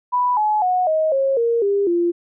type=tone with pitch steps; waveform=sine; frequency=987.8 / 850.1 / 731.5 / 629.5 / 541.7 / 466.2 / 401.2 / 345.2 Hz; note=B5 / G#5 / F#5 / D#5 / C#5 / A#4 / G4 / F4; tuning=0 / +40 / -20 / +20 / -40 / 0 / +40 / -20 cents; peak=-15 dBFS; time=0.12-2.12 s; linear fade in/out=20 ms; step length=250 ms; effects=none